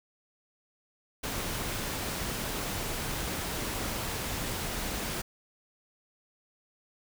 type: noise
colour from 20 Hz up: pink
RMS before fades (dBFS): -34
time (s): 1.23-5.22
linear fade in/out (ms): 10
effects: none